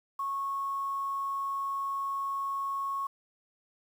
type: tone with quantisation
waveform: sine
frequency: 1100 Hz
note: C#6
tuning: 14 cents flat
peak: -30 dBFS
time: 0.19-3.07 s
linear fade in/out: 5 ms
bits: 9
effects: none